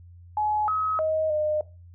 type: tone with pitch steps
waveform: sine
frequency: 847 / 1275 / 629 / 609 Hz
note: G#5 / D#6 / D#5 / D#5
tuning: +34 / +42 / +19 / -37 cents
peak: -22 dBFS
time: 0.37-1.61 s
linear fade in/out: 2 ms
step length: 310 ms
effects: noise-tail reverb RT60 0.3 s tail -19 dB re dry + added 87 Hz sine -45 dBFS peak until 1.94 s